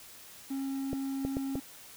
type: tone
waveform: triangle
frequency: 270.9 Hz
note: C#4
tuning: 40 cents flat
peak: -30 dBFS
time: 0.5-1.6 s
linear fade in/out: 10 ms
type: clicks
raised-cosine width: 2 ms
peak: -20 dBFS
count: 4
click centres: 0.931 / 1.25 / 1.369 / 1.555 s
effects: white hiss -51 dBFS RMS until 1.96 s